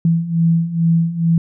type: beating tone pair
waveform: sine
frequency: 164.81 / 167.11 Hz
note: E3 / E3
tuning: 0 / +24 cents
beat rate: 2.3 Hz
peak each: -18 / -14 dBFS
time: 0.05-1.38 s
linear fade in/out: 2 ms
effects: none